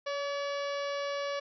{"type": "harmonic tone with a mistuned harmonic", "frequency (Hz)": 571, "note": "D5", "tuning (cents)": -49, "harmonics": [1, 2, 3, 4, 5, 6, 7, 8, 9, 10], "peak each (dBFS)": [-33, -39, -43, -45, -47, -49, -50, -51, -52, -53], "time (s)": [0.06, 1.4], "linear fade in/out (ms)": 10, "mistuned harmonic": 1, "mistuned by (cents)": -18, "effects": []}